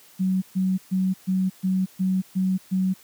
sine tone bursts, 187.6 Hz, F#3, 24 cents sharp, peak -19 dBFS, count 8, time 0.19-2.94 s, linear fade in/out 20 ms, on 230 ms, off 130 ms, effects white hiss -52 dBFS RMS until 3.03 s + high-pass 80 Hz 12 dB/octave

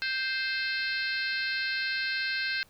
harmonic tone, 523.3 Hz, C5, in tune, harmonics 3 / 4 / 5 / 6 / 7 / 8 / 9 / 10, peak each -31 / -37 / -36 / -44 / -43 / -35 / -42 / -46 dBFS, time 0.02-2.63 s, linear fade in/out 0 ms, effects pink hiss -61 dBFS RMS until 2.69 s

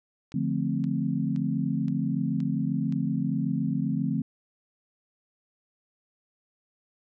click train, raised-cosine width 0.2 ms, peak -31 dBFS, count 6, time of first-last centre 0.32-2.924 s, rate 1.92 Hz
sine chord, D minor seventh, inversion none, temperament equal, 146.83 / 174.61 / 220 / 261.6 Hz, D3 / F3 / A3 / C4, 0 / 0 / 0 / 0 cents, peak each -30 dBFS, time 0.34-4.22 s, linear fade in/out 5 ms
effects none

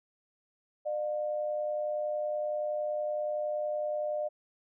sine tone pair together, 602.3 / 713 Hz, D5 / F5, +44 / +36 cents, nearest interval minor third, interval 292 cents, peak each -30 / -39 dBFS, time 0.85-4.29 s, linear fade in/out 20 ms, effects none

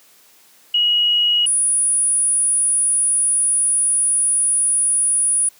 sine tone pair in turn, 2900 / 9754 Hz, F#7 / D#9, -35 / -35 cents, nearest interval octave + major sixth, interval 2100 cents, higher second, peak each -13 / -14 dBFS, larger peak first, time 0.74-1.46 / 1.46-5.49 s, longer second, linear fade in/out 5 ms, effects white hiss -51 dBFS RMS until 5.59 s + high-pass 150 Hz 12 dB/octave

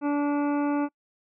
harmonic tone, 289.5 Hz, D4, 25 cents flat, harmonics 1 / 2 / 3 / 4 / 5 / 7 / 8 / 9, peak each -23 / -33 / -33 / -38 / -40 / -49 / -49 / -49 dBFS, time 0.01-0.89 s, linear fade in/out 50 ms, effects noise-tail reverb RT60 0.1 s tail -26 dB re dry

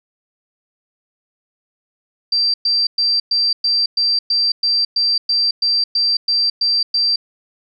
sine tone bursts, 4699 Hz, D8, in tune, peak -13 dBFS, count 15, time 2.32-7.16 s, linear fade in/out 5 ms, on 220 ms, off 110 ms, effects none

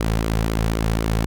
sawtooth tone with flanger, 55.1 Hz, A1, 3 cents sharp, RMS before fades -21 dBFS, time 0-1.26 s, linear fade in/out 5 ms, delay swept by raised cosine 1.1 to 3.4 ms, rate 3.9 Hz, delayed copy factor -0.5, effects none

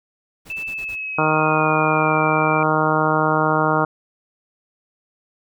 pink noise bursts, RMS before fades -42 dBFS, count 5, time 0.45-0.961 s, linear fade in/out 20 ms, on 83 ms, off 24 ms
sine tone with pitch glide, 2637 to 2363 Hz, E7 to D7, 0 to +10 cents, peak -25 dBFS, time 0.5-2.63 s, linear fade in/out 2 ms, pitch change -190 cents, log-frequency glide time 0.67-2.21 s
harmonic tone, 155.56 Hz, D#3, in tune, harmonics 1 / 2 / 3 / 4 / 5 / 6 / 7 / 8 / 9, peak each -24 / -24 / -24 / -24 / -24 / -24 / -24 / -24 / -24 dBFS, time 1.18-3.85 s, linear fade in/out 5 ms
effects none

